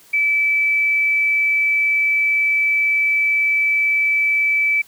sine tone, 2309 Hz, D7, 30 cents flat, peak -14 dBFS, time 0.13-4.82 s, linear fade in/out 10 ms, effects white hiss -49 dBFS RMS until 4.87 s

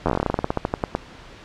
slowing click train, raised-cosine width 1 ms, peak -6 dBFS, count 21, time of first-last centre 0.06-0.95 s, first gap 11 ms, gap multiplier 1.13, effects pink hiss -43 dBFS RMS until 1.44 s + low-pass 4000 Hz 12 dB/octave

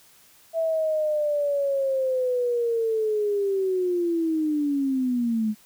sine linear sweep, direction down, 659.3 to 210 Hz, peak -21 dBFS, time 0.53-5.55 s, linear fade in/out 50 ms, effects white hiss -55 dBFS RMS until 5.65 s

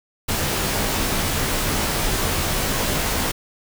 pink noise with comb filter, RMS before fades -22 dBFS, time 0.28-3.32 s, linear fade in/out 10 ms, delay 17 ms, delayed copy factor -0.65, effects none

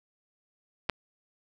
clicks, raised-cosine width 0.3 ms, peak -29 / -9 dBFS, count 2, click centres 0.892 / 0.897 s, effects none

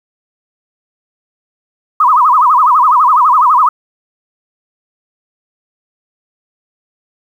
sine tone with vibrato, 1108.7 Hz, C#6, in tune, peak -5 dBFS, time 2-3.69 s, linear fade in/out 5 ms, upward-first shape sine, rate 12 Hz, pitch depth 250 cents each way, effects 7-bit

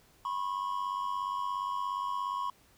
triangle tone pair together, 987.8 / 1084.9 Hz, B5 / C#6, 0 / -38 cents, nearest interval major second, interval 162 cents, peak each -33 / -32 dBFS, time 0.25-2.5 s, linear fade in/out 2 ms, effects pink hiss -63 dBFS RMS until 2.77 s

